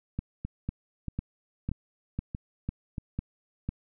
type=two click trains; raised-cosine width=5 ms; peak=-21 / -18 dBFS; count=5 / 8; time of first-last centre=0.45-2.982 / 0.19-3.69 s; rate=1.58 / 2 Hz; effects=none

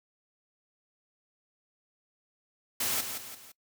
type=noise with echo; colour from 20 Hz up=white; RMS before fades=-30 dBFS; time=2.8-3.01 s; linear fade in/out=5 ms; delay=170 ms; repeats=3; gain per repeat=-7 dB; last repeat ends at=3.52 s; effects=noise-tail reverb RT60 0.1 s tail -22 dB re dry + high-pass 80 Hz 12 dB/octave

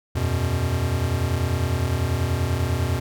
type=chord; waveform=square; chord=E suspended second; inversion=none; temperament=equal; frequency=82.41 / 92.5 / 123.47 Hz; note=E2 / F#2 / B2; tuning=0 / 0 / 0 cents; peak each=-26 dBFS; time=0.15-3 s; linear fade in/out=10 ms; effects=none

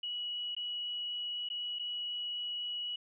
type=tone with dropouts; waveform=sine; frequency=2926 Hz; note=F#7; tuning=20 cents flat; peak=-35 dBFS; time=0.03-2.96 s; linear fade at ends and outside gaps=5 ms; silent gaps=0.55-0.565 / 1.489-1.5 / 1.788-1.794 s; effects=none

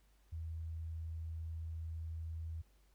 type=tone; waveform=sine; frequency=81.2 Hz; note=E2; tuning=26 cents flat; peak=-40 dBFS; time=0.32-2.62 s; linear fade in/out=10 ms; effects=added 50 Hz sine -66 dBFS peak until 2.94 s + pink hiss -75 dBFS RMS until 2.94 s

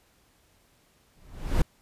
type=noise with exponential growth; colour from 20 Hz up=brown; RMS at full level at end=-19 dBFS; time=1.16-1.62 s; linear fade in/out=5 ms; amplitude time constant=100 ms; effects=pink hiss -64 dBFS RMS until 1.81 s + resampled to 32000 Hz

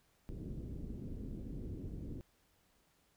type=low-pass noise; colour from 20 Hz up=pink; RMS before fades=-44 dBFS; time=0.29-2.21 s; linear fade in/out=0 ms; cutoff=360 Hz; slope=24 dB/octave; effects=pink hiss -73 dBFS RMS until 3.16 s

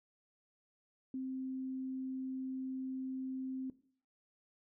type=tone; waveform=sine; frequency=261.6 Hz; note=C4; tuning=in tune; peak=-37 dBFS; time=1.14-3.7 s; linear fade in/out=2 ms; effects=noise-tail reverb RT60 0.5 s tail -17 dB re dry

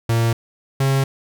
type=tone pair in turn; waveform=45% pulse; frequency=115.3 / 135.58 Hz; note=A#2 / C#3; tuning=-19 / -38 cents; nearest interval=minor third; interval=281 cents; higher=second; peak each=-15 / -15 dBFS; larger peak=neither; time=0.09-0.33 / 0.8-1.04 s; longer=neither; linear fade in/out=5 ms; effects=none

